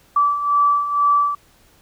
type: beating tone pair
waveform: sine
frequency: 1156 / 1158.1 Hz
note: D6 / D6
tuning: -28 / -25 cents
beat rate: 2.1 Hz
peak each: -21 / -15 dBFS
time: 0.16-1.35 s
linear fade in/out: 5 ms
effects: pink hiss -54 dBFS RMS until 1.81 s